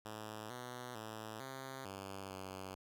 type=tone with pitch steps; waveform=5% pulse; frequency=108 / 123.9 / 109.3 / 133 / 97.3 / 95 Hz; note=A2 / B2 / A2 / C3 / G2 / F#2; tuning=-32 / +6 / -11 / +29 / -12 / +46 cents; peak=-34 dBFS; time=0.05-2.75 s; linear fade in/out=5 ms; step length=450 ms; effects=none